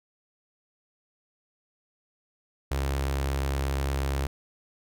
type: tone with notch filter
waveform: sawtooth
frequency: 68.4 Hz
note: C#2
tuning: 23 cents flat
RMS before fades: -28 dBFS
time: 2.71-4.27 s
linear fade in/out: 5 ms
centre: 200 Hz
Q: 1.7
effects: none